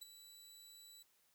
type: tone with ADSR envelope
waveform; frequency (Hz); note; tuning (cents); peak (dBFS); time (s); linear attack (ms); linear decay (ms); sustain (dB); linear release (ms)
20% pulse; 3951; B7; 0; -40; 0.01-1.03; 12; 15; -11; 9
effects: white hiss -75 dBFS RMS until 1.34 s